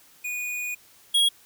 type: tone pair in turn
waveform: square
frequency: 2460 / 3303 Hz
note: D#7 / G#7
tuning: -20 / -10 cents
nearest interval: perfect fourth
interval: 510 cents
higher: second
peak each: -29 / -18 dBFS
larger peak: second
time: 0.24-0.75 / 1.14-1.29 s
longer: first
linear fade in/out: 10 ms
effects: white hiss -55 dBFS RMS until 1.45 s